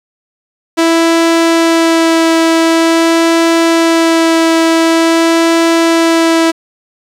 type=tone with vibrato; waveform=sawtooth; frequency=329.6 Hz; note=E4; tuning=in tune; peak=-3 dBFS; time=0.77-6.52 s; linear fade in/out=20 ms; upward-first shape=sine; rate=0.46 Hz; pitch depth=11 cents each way; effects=low-pass 9000 Hz 12 dB/octave + 7-bit